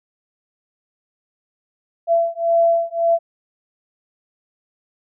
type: beating tone pair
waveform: sine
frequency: 672 / 673.8 Hz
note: E5 / E5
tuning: +33 / +38 cents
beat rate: 1.8 Hz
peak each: -17 dBFS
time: 2.07-3.19 s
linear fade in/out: 50 ms
effects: none